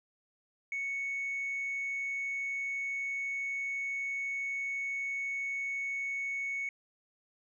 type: tone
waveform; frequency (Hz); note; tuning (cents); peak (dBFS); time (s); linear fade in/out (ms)
sine; 2217; C#7; 0; -31; 0.72-6.69; 2
effects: tanh soft clip ceiling -30 dBFS